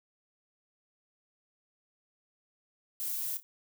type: noise with echo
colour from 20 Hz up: violet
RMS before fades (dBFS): -35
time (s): 3-3.37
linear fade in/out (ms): 0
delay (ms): 30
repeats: 2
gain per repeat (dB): -12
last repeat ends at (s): 3.43
effects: none